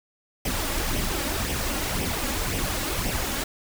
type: noise with flanger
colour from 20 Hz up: pink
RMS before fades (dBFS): -27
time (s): 0.45-3.44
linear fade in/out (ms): 5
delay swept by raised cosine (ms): 0.35 to 3.65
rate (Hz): 1.9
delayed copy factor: +0.55
effects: none